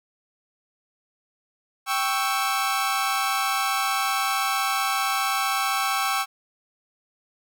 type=chord; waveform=sawtooth; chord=C# diminished; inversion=second; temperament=equal; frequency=784 / 1108.7 / 1318.5 Hz; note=G5 / C#6 / E6; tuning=0 / 0 / 0 cents; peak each=-23 dBFS; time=1.86-6.26 s; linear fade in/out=50 ms; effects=none